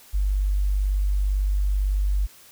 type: tone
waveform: sine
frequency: 49 Hz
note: G1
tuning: in tune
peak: -19 dBFS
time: 0.13-2.27 s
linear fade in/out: 20 ms
effects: white hiss -50 dBFS RMS until 2.51 s